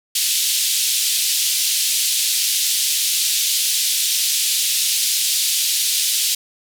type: band-pass noise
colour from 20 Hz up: pink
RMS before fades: -19 dBFS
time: 0.15-6.35 s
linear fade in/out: 5 ms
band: 3200 to 14000 Hz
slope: 24 dB/octave
effects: none